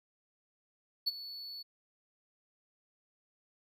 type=tone with ADSR envelope; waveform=triangle; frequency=4435 Hz; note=C#8; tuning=in tune; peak=-25 dBFS; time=1.06-1.63 s; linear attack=18 ms; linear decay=26 ms; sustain=-16 dB; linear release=16 ms; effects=none